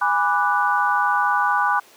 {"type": "chord", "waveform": "sine", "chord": "G# half-diminished seventh", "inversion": "none", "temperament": "equal with one note detuned", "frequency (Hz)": [823.4, 987.8, 1174.7, 1480], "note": ["G#5", "B5", "D6", "F#6"], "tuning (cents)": [-15, 0, 0, 0], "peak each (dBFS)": -22, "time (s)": [0.01, 1.8], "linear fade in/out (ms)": 10, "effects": ["pink hiss -49 dBFS RMS until 1.96 s", "high-pass 400 Hz 12 dB/octave"]}